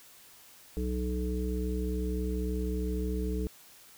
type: harmonic tone with a mistuned harmonic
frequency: 61.74 Hz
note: B1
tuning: in tune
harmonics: 1 / 3 / 5 / 7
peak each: -31 / -36 / -38 / -37 dBFS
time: 0.77-3.47 s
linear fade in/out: 0 ms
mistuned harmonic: 1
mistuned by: +33 cents
effects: white hiss -55 dBFS RMS until 3.97 s